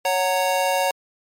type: chord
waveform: square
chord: F# major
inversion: second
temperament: just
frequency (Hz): 555 / 740 / 925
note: C#5 / F#5 / A#5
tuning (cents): +2 / 0 / -14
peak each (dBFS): -23 / -24 / -25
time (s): 0.05-0.91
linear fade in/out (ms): 2
effects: MP3 64 kbps